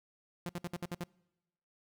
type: tone bursts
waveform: sawtooth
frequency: 174.61 Hz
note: F3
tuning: in tune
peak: -32 dBFS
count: 7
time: 0.46-1.037 s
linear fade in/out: 0 ms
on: 31 ms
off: 60 ms
effects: noise-tail reverb RT60 1.0 s tail -26 dB re dry